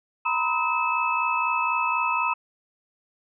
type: tone cluster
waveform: sine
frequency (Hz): 945 / 1009 / 1276 / 2607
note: A#5 / B5 / D#6 / E7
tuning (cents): +23 / +37 / +43 / -20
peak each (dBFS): -27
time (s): 0.25-2.34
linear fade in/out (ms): 10
effects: none